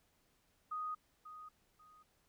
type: tone with echo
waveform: sine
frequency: 1244.5 Hz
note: D#6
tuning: in tune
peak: -38 dBFS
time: 0.71-0.95 s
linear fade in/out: 10 ms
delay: 540 ms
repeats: 2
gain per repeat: -11 dB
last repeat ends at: 2.03 s
effects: pink hiss -75 dBFS RMS until 2.28 s